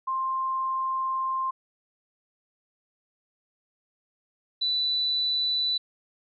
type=tone pair in turn; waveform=sine; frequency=1053 / 3976 Hz; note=C6 / B7; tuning=+11 / +11 cents; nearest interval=octave + major seventh; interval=2300 cents; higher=second; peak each=-25 / -23 dBFS; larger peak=second; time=0.07-1.51 / 4.61-5.78 s; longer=first; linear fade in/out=10 ms; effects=none